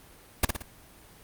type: noise with echo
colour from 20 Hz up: pink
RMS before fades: -20 dBFS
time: 0.43-0.45 s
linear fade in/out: 5 ms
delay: 58 ms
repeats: 3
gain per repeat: -6 dB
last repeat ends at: 0.624 s
effects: pink hiss -53 dBFS RMS until 1.23 s + Opus 32 kbps